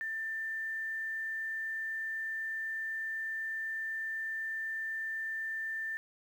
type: tone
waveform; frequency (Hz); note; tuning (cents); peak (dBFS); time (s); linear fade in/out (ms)
sine; 1784; A6; +23; -34; 0.01-5.97; 0
effects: 10-bit